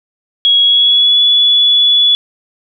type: tone with pitch glide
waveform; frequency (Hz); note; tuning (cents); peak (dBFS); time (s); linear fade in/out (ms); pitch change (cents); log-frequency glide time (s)
sine; 3322 to 3419; G#7 to G#7; 0 to +50; -6; 0.45-2.15; 0; +50; 0.62-1.21
effects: none